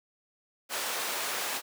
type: high-pass noise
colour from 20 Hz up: pink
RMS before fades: -33 dBFS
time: 0.69-1.62 s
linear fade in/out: 50 ms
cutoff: 600 Hz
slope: 12 dB/octave
effects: none